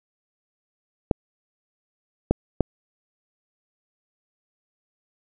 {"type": "clicks", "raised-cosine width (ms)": 2, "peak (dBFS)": -4, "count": 3, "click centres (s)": [1.112, 2.31, 2.607], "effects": []}